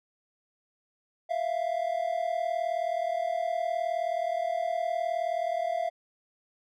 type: tone pair together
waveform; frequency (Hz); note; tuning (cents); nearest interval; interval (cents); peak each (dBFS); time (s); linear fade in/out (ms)
triangle; 659.3 / 698.5; E5 / F5; 0 / 0; minor second; 100; -28; 1.29-5.9; 20
effects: none